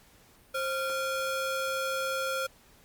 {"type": "ring-modulated tone", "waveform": "45% pulse", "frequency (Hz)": 957, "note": "A#5", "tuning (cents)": 45, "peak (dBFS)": -26, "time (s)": [0.54, 2.47], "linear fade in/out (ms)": 10, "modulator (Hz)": 427, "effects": ["pink hiss -59 dBFS RMS until 2.84 s", "Opus 48 kbps"]}